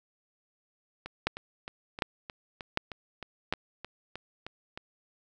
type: two click trains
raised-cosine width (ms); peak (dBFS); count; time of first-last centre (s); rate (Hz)
0.3; -10 / -23; 4 / 13; 1.27-3.526 / 1.06-4.775; 1.33 / 3.23
effects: none